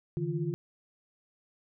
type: tone cluster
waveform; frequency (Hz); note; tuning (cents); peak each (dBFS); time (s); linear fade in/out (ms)
sine; 145.8 / 161.6 / 348.1; D3 / E3 / F4; -12 / -34 / -6; -33 / -33 / -35; 0.17-0.54; 0
effects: none

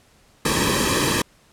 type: noise with comb filter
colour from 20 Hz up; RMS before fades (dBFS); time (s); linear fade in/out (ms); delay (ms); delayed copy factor
pink; -20; 0.45-1.22; 5; 1.4; -0.9
effects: pink hiss -56 dBFS RMS until 1.52 s + low-pass 11000 Hz 12 dB/octave

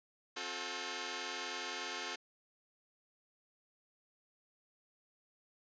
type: tone cluster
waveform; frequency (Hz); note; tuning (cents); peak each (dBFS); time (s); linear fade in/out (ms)
5% pulse; 266.4 / 357.7 / 437.2 / 1575; C4 / F4 / A4 / G6; +31 / +41 / -11 / +8; -36 / -32 / -32 / -34; 0.36-2.16; 10
effects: resampled to 16000 Hz

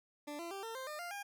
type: tone with pitch steps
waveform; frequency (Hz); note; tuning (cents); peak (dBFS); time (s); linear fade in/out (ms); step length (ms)
20% pulse; 293.7 / 339.3 / 392 / 452.9 / 523.3 / 604.6 / 698.5 / 807.1; D4 / F4 / G4 / A#4 / C5 / D#5 / F5 / G#5; 0 / -50 / 0 / -50 / 0 / -50 / 0 / -50; -37; 0.27-1.23; 10; 120
effects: none

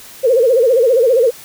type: tone with vibrato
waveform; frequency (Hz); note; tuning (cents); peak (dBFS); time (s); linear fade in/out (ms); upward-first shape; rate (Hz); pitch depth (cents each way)
sine; 491.2; B4; -9; -8; 0.23-1.31; 20; sine; 15; 160
effects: white hiss -37 dBFS RMS until 1.44 s

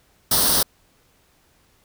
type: noise with comb filter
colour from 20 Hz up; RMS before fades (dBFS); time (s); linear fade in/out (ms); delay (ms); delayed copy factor
white; -18; 0.31-0.63; 5; 0.21; +0.75
effects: pink hiss -60 dBFS RMS until 1.84 s

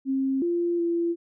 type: tone with pitch steps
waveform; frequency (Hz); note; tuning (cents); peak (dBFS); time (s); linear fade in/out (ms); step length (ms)
sine; 267.9 / 345.1 / 340.1; C4 / F4 / F4; +41 / -21 / -46; -22; 0.05-1.16; 50; 370
effects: none

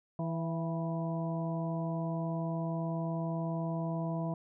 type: harmonic tone with a mistuned harmonic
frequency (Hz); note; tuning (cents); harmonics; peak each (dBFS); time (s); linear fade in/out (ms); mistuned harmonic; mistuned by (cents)
163.6; E3; -13; 1 / 2 / 3 / 4 / 5 / 6; -33 / -41 / -48 / -39 / -52 / -44; 0.19-4.34; 2; 4; +33
effects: none

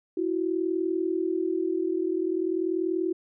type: tone pair together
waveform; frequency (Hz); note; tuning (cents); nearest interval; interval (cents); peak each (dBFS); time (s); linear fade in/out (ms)
sine; 330.3 / 370.7; E4 / F#4; +4 / +3; major second; 199; -27; 0.17-3.13; 5
effects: none

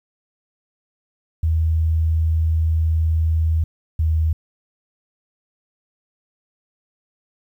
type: tone pair in turn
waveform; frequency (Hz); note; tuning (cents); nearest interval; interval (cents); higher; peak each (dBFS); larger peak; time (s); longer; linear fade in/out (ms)
sine; 80.4 / 79.52; E2 / D#2; -43 / +38; unison; 19; first; -15; neither; 1.43-3.64 / 3.99-4.33; first; 5
effects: 9-bit

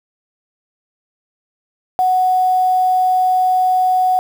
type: tone with quantisation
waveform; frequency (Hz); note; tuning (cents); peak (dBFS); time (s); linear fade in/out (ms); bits
sine; 740; F#5; 0; -11; 1.99-4.19; 0; 6
effects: none

